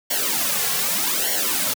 white noise with flanger, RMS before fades -22 dBFS, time 0.1-1.74 s, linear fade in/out 10 ms, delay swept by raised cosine 0.79 to 3.29 ms, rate 0.83 Hz, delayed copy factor -0.9, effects high-pass 150 Hz 12 dB/octave

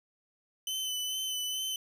sawtooth tone with vibrato, 3029 Hz, F#7, 40 cents sharp, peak -29 dBFS, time 0.67-1.76 s, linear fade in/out 2 ms, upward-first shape sine, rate 2.3 Hz, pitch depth 23 cents each way, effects none

